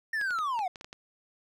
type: linear sweep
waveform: triangle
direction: down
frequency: 1837 to 698.5 Hz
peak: -26 dBFS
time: 0.13-0.68 s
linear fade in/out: 5 ms
type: clicks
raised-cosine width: 0.2 ms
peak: -25 dBFS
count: 8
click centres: 0.213 / 0.307 / 0.388 / 0.591 / 0.758 / 0.811 / 0.845 / 0.929 s
effects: none